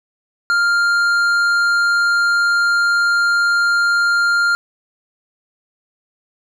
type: tone with tanh clipping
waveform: triangle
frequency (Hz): 1399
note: F6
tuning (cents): +3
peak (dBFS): -14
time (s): 0.5-4.55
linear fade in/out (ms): 0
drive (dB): 13
effects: none